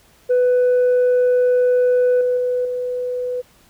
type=tone with level steps; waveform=sine; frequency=497.1 Hz; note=B4; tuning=11 cents sharp; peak=-10 / -14 / -16 / -20 dBFS; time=0.29-3.42 s; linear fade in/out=20 ms; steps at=2.21 / 2.37 / 2.65 s; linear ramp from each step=2 ms; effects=tanh soft clip ceiling -11 dBFS + pink hiss -53 dBFS RMS until 3.69 s